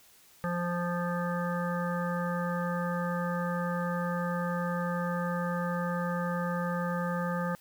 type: harmonic tone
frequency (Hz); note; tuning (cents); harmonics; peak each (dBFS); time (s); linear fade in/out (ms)
174.7; F3; +1; 1 / 3 / 5 / 7 / 9 / 10; -31 / -35 / -40 / -37 / -41 / -44; 0.44-7.55; 0
effects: white hiss -59 dBFS RMS until 7.6 s